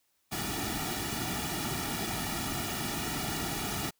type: noise with comb filter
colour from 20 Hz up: pink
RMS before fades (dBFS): -34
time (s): 0.31-3.91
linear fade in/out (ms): 20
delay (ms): 1.9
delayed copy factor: -0.85
effects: white hiss -74 dBFS RMS until 3.99 s